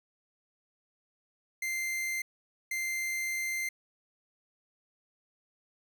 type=tone bursts at uneven times; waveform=45% pulse; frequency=2088 Hz; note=C7; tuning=4 cents flat; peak=-31 dBFS; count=2; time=1.62-2.22 / 2.71-3.69 s; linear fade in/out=5 ms; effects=none